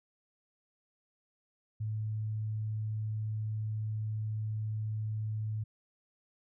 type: tone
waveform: sine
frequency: 108.2 Hz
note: A2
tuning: 29 cents flat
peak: -32 dBFS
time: 1.8-5.64 s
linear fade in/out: 10 ms
effects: none